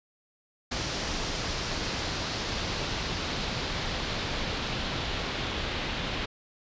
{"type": "noise with low-pass filter sweep", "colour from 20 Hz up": "pink", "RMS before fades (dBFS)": -32, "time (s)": [0.71, 6.26], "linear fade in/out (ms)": 10, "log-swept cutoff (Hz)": [5400, 3500], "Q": 1.7, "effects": ["resampled to 16000 Hz"]}